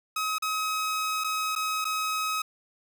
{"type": "tone with dropouts", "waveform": "sawtooth", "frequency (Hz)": 1272, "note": "D#6", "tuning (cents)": 38, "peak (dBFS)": -23, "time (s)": [0.16, 2.42], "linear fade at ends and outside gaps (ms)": 5, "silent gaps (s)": [[0.384, 0.422], [1.239, 1.243], [1.553, 1.56], [1.845, 1.851]], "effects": []}